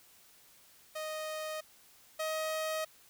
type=tone pair in turn; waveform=sawtooth; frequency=622.3 / 629.9 Hz; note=D#5 / D#5; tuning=0 / +21 cents; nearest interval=unison; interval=21 cents; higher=second; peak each=-33 / -29 dBFS; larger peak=second; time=0.95-1.61 / 2.19-2.85 s; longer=neither; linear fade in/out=10 ms; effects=white hiss -61 dBFS RMS until 3.09 s